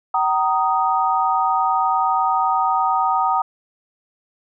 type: chord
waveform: sine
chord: Eb major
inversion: first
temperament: equal with one note detuned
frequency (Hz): 763.9 / 932.3 / 1244.5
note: G5 / Bb5 / Eb6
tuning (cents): -45 / 0 / 0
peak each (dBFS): -20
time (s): 0.14-3.42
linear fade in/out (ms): 5
effects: none